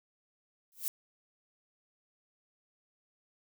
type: noise with exponential growth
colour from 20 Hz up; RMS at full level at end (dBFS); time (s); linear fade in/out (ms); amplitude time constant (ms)
violet; -29; 0.72-0.88; 0; 33
effects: none